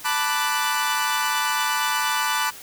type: chord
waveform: sawtooth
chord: B minor seventh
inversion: third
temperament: equal with one note detuned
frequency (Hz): 880 / 987.8 / 1174.7 / 1486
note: A5 / B5 / D6 / F#6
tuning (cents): 0 / 0 / 0 / +7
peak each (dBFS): -23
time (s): 0.04-2.51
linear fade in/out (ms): 20
effects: white hiss -41 dBFS RMS until 2.62 s